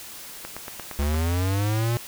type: click train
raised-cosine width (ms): 0.5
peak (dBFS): -19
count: 7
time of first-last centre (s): 0.45-1.144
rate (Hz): 8.64
type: linear sweep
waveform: square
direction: up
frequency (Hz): 70 to 120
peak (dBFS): -22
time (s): 0.99-1.97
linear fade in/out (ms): 0
effects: white hiss -40 dBFS RMS until 2.07 s